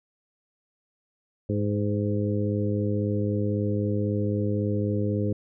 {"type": "harmonic tone with a mistuned harmonic", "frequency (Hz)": 103.83, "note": "G#2", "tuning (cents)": 0, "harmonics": [1, 2, 3, 4, 5], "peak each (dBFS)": [-26, -29, -31, -32, -33], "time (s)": [1.49, 5.33], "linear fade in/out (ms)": 5, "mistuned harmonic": 5, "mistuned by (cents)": -19, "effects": []}